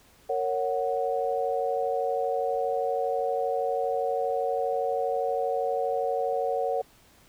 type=chord; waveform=sine; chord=F# major; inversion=first; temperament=just; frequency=462.5 / 555 / 740 Hz; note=A#4 / C#5 / F#5; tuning=-14 / +2 / 0 cents; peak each=-29 dBFS; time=0.29-6.82 s; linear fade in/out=10 ms; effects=pink hiss -58 dBFS RMS until 7.28 s